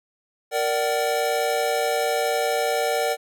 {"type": "chord", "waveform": "square", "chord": "Bb augmented", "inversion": "none", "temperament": "equal with one note detuned", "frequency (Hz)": [466.2, 587.3, 756.8], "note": ["Bb4", "D5", "F#5"], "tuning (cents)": [0, 0, 39], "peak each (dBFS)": -26, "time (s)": [0.51, 3.17], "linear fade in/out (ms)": 50, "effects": []}